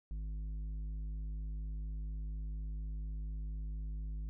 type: tone with tanh clipping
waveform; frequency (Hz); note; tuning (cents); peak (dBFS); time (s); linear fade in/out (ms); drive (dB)
sine; 52.1; G#1; +6; -39; 0.11-4.29; 0; 8
effects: none

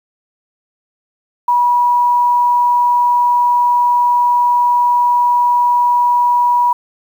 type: tone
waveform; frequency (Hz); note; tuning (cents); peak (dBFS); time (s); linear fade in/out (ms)
sine; 970; B5; -31; -9; 1.48-6.73; 5
effects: 7-bit

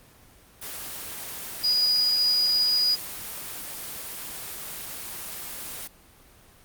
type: tone in noise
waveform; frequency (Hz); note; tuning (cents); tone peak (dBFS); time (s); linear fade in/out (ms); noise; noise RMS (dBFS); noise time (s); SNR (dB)
sine; 4910; D#8; -24; -19; 1.63-2.96; 20; white; -36; 0.61-5.88; +14
effects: pink hiss -54 dBFS RMS until 6.64 s + Opus 24 kbps

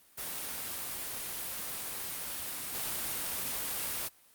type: noise with level steps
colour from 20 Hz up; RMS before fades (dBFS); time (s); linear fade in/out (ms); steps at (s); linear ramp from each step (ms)
white; -38 / -35; 0.17-4.09; 20; 2.74; 10
effects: white hiss -62 dBFS RMS until 4.34 s + Opus 32 kbps

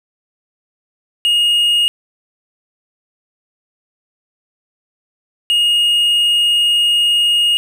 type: tone pair in turn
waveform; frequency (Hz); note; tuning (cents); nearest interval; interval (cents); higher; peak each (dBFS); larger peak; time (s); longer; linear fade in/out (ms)
triangle; 2861 / 2861; F7 / F7; +41 / +41; unison; 0; neither; -9; neither; 1.25-1.88 / 5.5-7.57; second; 0
effects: none

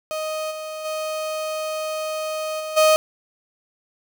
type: tone with level steps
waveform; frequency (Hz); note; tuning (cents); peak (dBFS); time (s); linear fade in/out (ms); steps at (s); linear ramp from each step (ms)
35% pulse; 624; D#5; +5; -23 / -28 / -23 / -26 / -11; 0.11-2.96; 0; 0.5 / 0.84 / 2.59 / 2.76; 20
effects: none

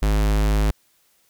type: tone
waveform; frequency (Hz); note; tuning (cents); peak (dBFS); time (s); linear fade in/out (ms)
square; 52.1; G#1; +6; -17; 0.02-0.71; 5
effects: white hiss -62 dBFS RMS until 1.29 s

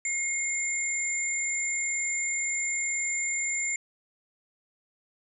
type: tone pair together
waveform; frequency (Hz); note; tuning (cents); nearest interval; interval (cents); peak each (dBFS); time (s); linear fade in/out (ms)
sine; 2144 / 7219; C7 / A8; +42 / +43; octave + major sixth; 2101; -30 / -29; 0.05-3.76; 2
effects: none

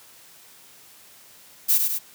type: noise with echo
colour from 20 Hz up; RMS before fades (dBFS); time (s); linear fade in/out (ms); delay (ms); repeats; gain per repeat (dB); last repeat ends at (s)
violet; -18; 1.68-1.79; 20; 100; 2; -4; 1.99
effects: white hiss -50 dBFS RMS until 2.14 s + high-pass 80 Hz 12 dB/octave

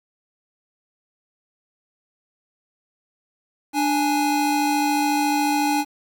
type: tone pair together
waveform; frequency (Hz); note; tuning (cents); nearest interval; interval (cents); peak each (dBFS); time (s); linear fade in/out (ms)
square; 295 / 831; D4 / G#5; +8 / +1; octave + tritone; 1793; -22; 3.73-5.85; 50
effects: 8-bit

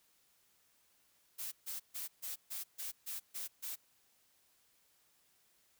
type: noise bursts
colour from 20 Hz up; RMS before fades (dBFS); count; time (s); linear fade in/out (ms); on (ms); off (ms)
blue; -42; 9; 1.38-3.76; 20; 140; 140
effects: white hiss -72 dBFS RMS until 5.79 s

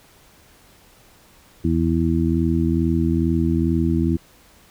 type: harmonic tone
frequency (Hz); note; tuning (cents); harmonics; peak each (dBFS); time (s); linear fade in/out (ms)
82.3; E2; -2; 1 / 2 / 3 / 4; -22 / -22 / -22 / -22; 1.64-4.17; 10
effects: pink hiss -52 dBFS RMS until 4.7 s

